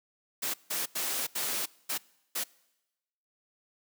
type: noise bursts at uneven times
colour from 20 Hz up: white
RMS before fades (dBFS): -32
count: 6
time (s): 0.42-0.54 / 0.7-0.86 / 0.95-1.27 / 1.35-1.66 / 1.89-1.98 / 2.35-2.44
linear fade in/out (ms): 10
effects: noise-tail reverb RT60 1.0 s tail -24 dB re dry + high-pass 200 Hz 12 dB/octave